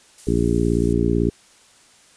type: noise with tremolo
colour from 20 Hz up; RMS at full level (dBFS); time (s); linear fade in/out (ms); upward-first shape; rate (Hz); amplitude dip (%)
violet; -36; 0.18-0.93; 2; triangle; 11; 25
type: harmonic tone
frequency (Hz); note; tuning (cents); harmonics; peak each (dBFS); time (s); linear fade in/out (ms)
58; A#1; -8; 1 / 2 / 3 / 4 / 5 / 6 / 7; -24 / -24 / -24 / -24 / -24 / -24 / -24; 0.27-1.3; 5
effects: white hiss -52 dBFS RMS until 2.16 s + resampled to 22050 Hz